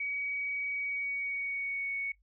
sine tone with pitch glide, 2263 to 2223 Hz, C#7 to C#7, +35 to +4 cents, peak -32 dBFS, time 0-2.12 s, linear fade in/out 5 ms, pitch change -31 cents, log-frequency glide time 0.73-1.92 s, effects noise-tail reverb RT60 0.1 s tail -19 dB re dry + added 50 Hz sine -65 dBFS peak until 2.22 s

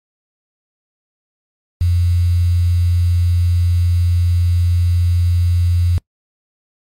sine tone with quantisation, 87.31 Hz, F2, in tune, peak -11 dBFS, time 1.81-5.98 s, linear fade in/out 0 ms, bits 6, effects noise-tail reverb RT60 0.1 s tail -24 dB re dry + MP3 64 kbps

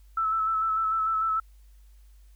sine tone with vibrato, 1312 Hz, E6, 9 cents flat, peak -23 dBFS, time 0.17-1.4 s, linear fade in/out 5 ms, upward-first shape square, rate 6.7 Hz, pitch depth 20 cents each way, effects added 50 Hz sine -50 dBFS peak until 2.35 s + white hiss -68 dBFS RMS until 2.35 s

